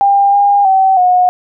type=tone with pitch steps; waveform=sine; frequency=799 / 808 / 766 / 726 Hz; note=G5 / G#5 / G5 / F#5; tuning=+33 / -48 / -40 / -33 cents; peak=-6 dBFS; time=0.01-1.29 s; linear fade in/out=0 ms; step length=320 ms; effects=none